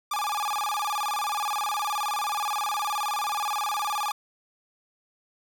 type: tone with vibrato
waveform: 45% pulse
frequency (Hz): 993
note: B5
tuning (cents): +9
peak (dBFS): -26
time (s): 0.11-4.12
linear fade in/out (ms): 5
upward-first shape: square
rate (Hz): 19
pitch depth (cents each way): 300
effects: none